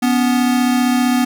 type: tone pair together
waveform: square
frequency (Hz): 246.9 / 282.2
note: B3 / C#4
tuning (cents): 0 / +31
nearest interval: major second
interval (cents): 231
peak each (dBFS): -14 / -21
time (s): 0.02-1.25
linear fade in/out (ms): 10
effects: none